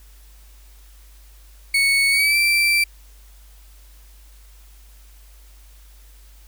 35% pulse tone with pitch glide, 2217 to 2342 Hz, C#7 to D7, 0 to -5 cents, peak -13 dBFS, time 1.74-2.84 s, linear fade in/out 5 ms, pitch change +95 cents, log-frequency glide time 2.11-2.37 s, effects added 50 Hz sine -44 dBFS peak until 6.47 s + white hiss -54 dBFS RMS until 6.47 s

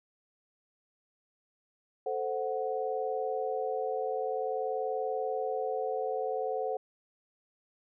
sine chord, F# diminished, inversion first, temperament equal with one note detuned, 440 / 520.5 / 740 Hz, A4 / C5 / F#5, 0 / -9 / 0 cents, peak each -34 / -34 / -35 dBFS, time 2.06-6.77 s, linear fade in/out 5 ms, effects none

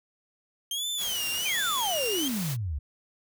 sawtooth tone with vibrato, 3136 Hz, G7, in tune, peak -26 dBFS, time 0.71-2.28 s, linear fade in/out 2 ms, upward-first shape sine, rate 1.3 Hz, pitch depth 210 cents each way
white noise, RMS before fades -36 dBFS, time 0.97-2.57 s, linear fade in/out 50 ms
sine exponential sweep, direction down, 2550 to 65.4 Hz, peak -28 dBFS, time 1.45-2.79 s, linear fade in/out 10 ms
effects none

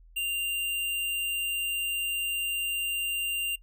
square tone, 2785 Hz, F7, 5 cents flat, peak -28 dBFS, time 0.16-3.56 s, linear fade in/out 10 ms, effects noise-tail reverb RT60 0.1 s tail -23 dB re dry + added 41 Hz sine -51 dBFS peak until 3.62 s

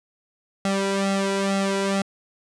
sawtooth tone with flanger, 196 Hz, G3, in tune, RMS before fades -23 dBFS, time 0.65-2.02 s, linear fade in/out 2 ms, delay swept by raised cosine 1.5 to 2.07 ms, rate 2.2 Hz, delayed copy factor +0.85, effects resampled to 22050 Hz

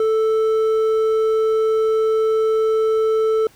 sine tone with hard clipping, 440 Hz, A4, in tune, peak -16 dBFS, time 0-3.47 s, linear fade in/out 2 ms, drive 5 dB, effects pink hiss -51 dBFS RMS until 3.55 s

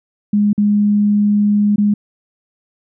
sine tone with dropouts, 206.7 Hz, G#3, 8 cents flat, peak -10 dBFS, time 0.33-1.94 s, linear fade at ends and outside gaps 5 ms, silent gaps 0.531-0.578 / 1.76-1.781 s, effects none

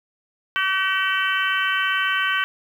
harmonic tone, 381.8 Hz, G4, 46 cents flat, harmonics 3 / 4 / 5 / 6 / 7 / 8, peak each -26 / -22 / -28 / -31 / -29 / -27 dBFS, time 0.56-2.44 s, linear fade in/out 0 ms, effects 8-bit

